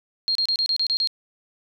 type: tone bursts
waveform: sine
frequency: 4226 Hz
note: C8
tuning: 16 cents sharp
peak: -19 dBFS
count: 8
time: 0.28-1.073 s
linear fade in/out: 0 ms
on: 72 ms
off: 31 ms
effects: none